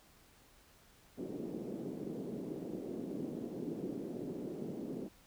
white band-pass noise, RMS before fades -42 dBFS, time 1.17-5.09 s, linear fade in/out 20 ms, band 170 to 390 Hz, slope 24 dB/octave, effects pink hiss -64 dBFS RMS until 5.26 s

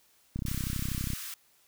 click train, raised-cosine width 5 ms, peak -21 dBFS, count 26, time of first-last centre 0.36-1.134 s, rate 32.3 Hz
white high-pass noise, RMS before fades -40 dBFS, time 0.46-1.34 s, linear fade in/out 2 ms, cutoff 1100 Hz, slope 48 dB/octave
effects white hiss -65 dBFS RMS until 1.67 s

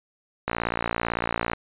click train, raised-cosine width 0.5 ms, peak -9 dBFS, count 62, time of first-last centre 0.48-1.534 s, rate 57.9 Hz, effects resampled to 8000 Hz

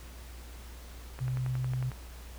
click train, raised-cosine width 0.5 ms, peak -28 dBFS, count 9, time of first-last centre 1.19-1.917 s, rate 11 Hz
sine tone, 127.7 Hz, C3, 42 cents flat, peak -29 dBFS, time 1.2-1.91 s, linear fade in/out 20 ms
effects added 60 Hz sine -44 dBFS peak until 2.38 s + pink hiss -52 dBFS RMS until 2.38 s

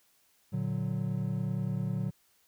triangle chord, Bb augmented, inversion none, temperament equal, 116.54 / 146.83 / 185 Hz, Bb2 / D3 / F#3, 0 / 0 / 0 cents, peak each -32 / -32 / -32 dBFS, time 0.52-2.11 s, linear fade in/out 20 ms, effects white hiss -68 dBFS RMS until 2.47 s

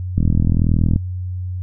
click train, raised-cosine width 5 ms, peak -4 dBFS, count 33, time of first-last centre 0.18-0.96 s, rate 41 Hz, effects added 91 Hz sine -22 dBFS peak until 1.62 s

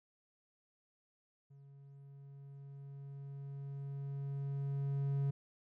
triangle tone with level ramp, 139.2 Hz, C#3, 8 cents sharp, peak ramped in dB -54 to -29 dBFS, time 1.5-5.31 s, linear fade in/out 10 ms, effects none

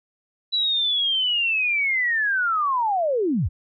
sine linear sweep, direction down, 3963 to 54.6 Hz, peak -19 dBFS, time 0.52-3.49 s, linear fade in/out 20 ms, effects none

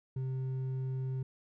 sine tone with hard clipping, 130.81 Hz, C3, in tune, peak -34 dBFS, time 0.16-1.23 s, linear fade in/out 5 ms, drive 4 dB, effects none

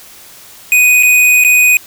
square tone with dropouts, 2489 Hz, D#7, in tune, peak -6 dBFS, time 0.72-1.77 s, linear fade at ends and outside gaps 1 ms, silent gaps 1.027-1.032 / 1.439-1.447 s, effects white hiss -37 dBFS RMS until 1.86 s

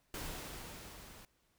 pink noise with level ramp, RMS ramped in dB -42 to -55 dBFS, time 0.14-1.25 s, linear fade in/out 2 ms, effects pink hiss -75 dBFS RMS until 1.58 s

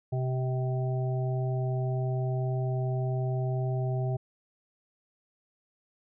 harmonic tone, 128.7 Hz, C3, 28 cents flat, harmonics 1 / 3 / 5 / 6, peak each -27 / -37 / -38 / -42 dBFS, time 0.12-4.17 s, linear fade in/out 10 ms, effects none

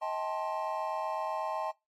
triangle chord, A half-diminished seventh, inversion second, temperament just, 633.6 / 792 / 880 / 1056 Hz, Eb5 / G5 / A5 / C6, +31 / +18 / 0 / +16 cents, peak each -35 / -37 / -35 / -36 dBFS, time 0.01-1.72 s, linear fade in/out 20 ms, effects noise-tail reverb RT60 0.2 s tail -21 dB re dry + AAC 48 kbps

